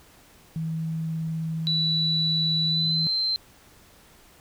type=tone with vibrato; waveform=sine; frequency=161.1 Hz; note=E3; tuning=39 cents flat; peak=-26 dBFS; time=0.56-3.07 s; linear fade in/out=0 ms; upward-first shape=sine; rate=19 Hz; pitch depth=8 cents each way
type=tone with pitch glide; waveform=sine; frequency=3951 to 4112 Hz; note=B7 to C8; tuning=0 to -31 cents; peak=-22 dBFS; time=1.67-3.36 s; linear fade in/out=0 ms; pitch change=+69 cents; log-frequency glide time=2.66-3.11 s
effects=pink hiss -54 dBFS RMS until 4.4 s